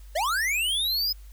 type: linear sweep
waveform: square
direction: up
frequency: 555 to 5110 Hz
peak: -24 dBFS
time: 0.15-1.13 s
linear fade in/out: 10 ms
effects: added 50 Hz sine -42 dBFS peak until 1.32 s + white hiss -59 dBFS RMS until 1.32 s